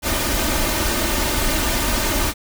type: noise with comb filter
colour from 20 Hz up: pink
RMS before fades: -20 dBFS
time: 0.02-2.34 s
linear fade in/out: 50 ms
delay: 3.3 ms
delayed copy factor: +0.6
effects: none